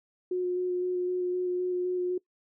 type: tone with vibrato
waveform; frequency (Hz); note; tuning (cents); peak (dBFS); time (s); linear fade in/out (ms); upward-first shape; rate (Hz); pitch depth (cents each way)
sine; 361.4; F#4; -41; -26; 0.31-2.18; 5; square; 3.9; 10
effects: noise-tail reverb RT60 0.1 s tail -22 dB re dry